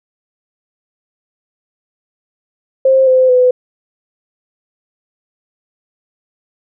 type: tone with pitch steps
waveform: sine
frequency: 529 / 515.4 / 502.2 Hz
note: C5 / C5 / B4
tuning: +19 / -26 / +29 cents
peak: -6 dBFS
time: 2.85-3.51 s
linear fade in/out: 5 ms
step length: 220 ms
effects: none